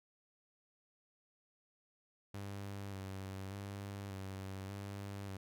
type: tone with vibrato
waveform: sawtooth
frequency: 98 Hz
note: G2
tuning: in tune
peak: -39 dBFS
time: 2.34-5.37 s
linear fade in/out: 5 ms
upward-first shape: square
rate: 0.85 Hz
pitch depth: 32 cents each way
effects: none

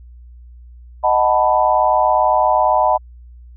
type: chord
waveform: sine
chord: B dominant seventh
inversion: first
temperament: equal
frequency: 622.3 / 740 / 880 / 987.8 Hz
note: D#5 / F#5 / A5 / B5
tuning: 0 / 0 / 0 / 0 cents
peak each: -17 dBFS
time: 1.03-2.98 s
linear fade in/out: 20 ms
effects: added 60 Hz sine -37 dBFS peak until 3.56 s

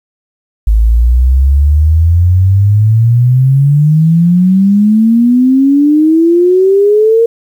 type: exponential sweep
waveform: sine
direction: up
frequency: 52.3 to 466.2 Hz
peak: -4 dBFS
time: 0.67-7.26 s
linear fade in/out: 5 ms
effects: 7-bit

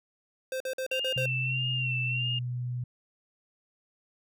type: tone bursts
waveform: square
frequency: 521 Hz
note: C5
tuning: 7 cents flat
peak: -31 dBFS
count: 6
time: 0.52-1.258 s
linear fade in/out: 2 ms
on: 83 ms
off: 48 ms
type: tone with vibrato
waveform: sine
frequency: 2743 Hz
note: F7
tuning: 32 cents flat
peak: -29 dBFS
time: 0.91-2.39 s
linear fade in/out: 5 ms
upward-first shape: sine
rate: 1.6 Hz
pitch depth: 58 cents each way
type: tone with pitch glide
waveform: sine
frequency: 128.4 to 123.31 Hz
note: C3 to B2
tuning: -32 to -2 cents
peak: -30 dBFS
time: 1.16-2.84 s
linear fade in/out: 5 ms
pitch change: -70 cents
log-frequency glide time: 1.64-2.24 s
effects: none

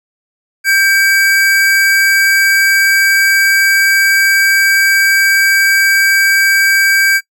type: tone pair together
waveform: square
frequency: 1580.8 / 2278 Hz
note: G6 / C#7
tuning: +14 / +47 cents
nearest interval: tritone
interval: 633 cents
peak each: -10 / -14 dBFS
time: 0.64-7.21 s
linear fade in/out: 50 ms
effects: noise-tail reverb RT60 0.1 s tail -21 dB re dry

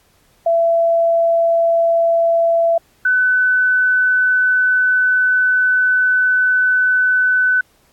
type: tone pair in turn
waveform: sine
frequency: 670 / 1504.1 Hz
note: E5 / F#6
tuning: +28 / +28 cents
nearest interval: octave + major second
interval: 1400 cents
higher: second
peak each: -11 dBFS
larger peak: neither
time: 0.46-2.78 / 3.05-7.61 s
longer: second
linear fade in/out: 5 ms
effects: pink hiss -56 dBFS RMS until 7.92 s + AAC 64 kbps

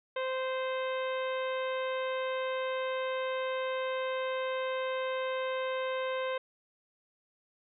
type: harmonic tone with a mistuned harmonic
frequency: 520 Hz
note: C5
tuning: 11 cents flat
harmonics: 1 / 2 / 3 / 4 / 5 / 6 / 7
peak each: -32 / -38 / -42 / -44 / -46 / -48 / -49 dBFS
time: 0.16-6.38 s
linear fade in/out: 5 ms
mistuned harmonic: 7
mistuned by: +31 cents
effects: none

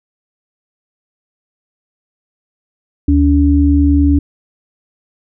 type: tone pair together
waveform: sine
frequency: 75.41 / 284.9 Hz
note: D2 / C#4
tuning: +46 / +48 cents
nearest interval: octave + major seventh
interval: 2302 cents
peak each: -10 dBFS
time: 3.08-4.19 s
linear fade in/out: 5 ms
effects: none

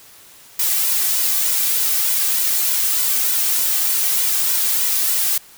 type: noise with flanger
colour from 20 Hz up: blue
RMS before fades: -18 dBFS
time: 0.59-5.38 s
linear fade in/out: 5 ms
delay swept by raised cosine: 2 to 2.6 ms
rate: 3.3 Hz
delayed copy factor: +0.6
effects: white hiss -45 dBFS RMS until 5.57 s

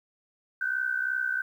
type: tone pair together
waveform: sine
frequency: 1480 / 1542.9 Hz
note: F#6 / G6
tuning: 0 / -28 cents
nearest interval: minor second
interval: 72 cents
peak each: -30 / -28 dBFS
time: 0.61-1.42 s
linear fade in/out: 5 ms
effects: 10-bit

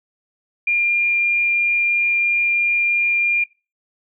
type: tone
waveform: sine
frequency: 2401 Hz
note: D7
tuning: 38 cents sharp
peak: -15 dBFS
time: 0.67-3.44 s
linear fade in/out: 5 ms
effects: noise-tail reverb RT60 0.3 s tail -21 dB re dry

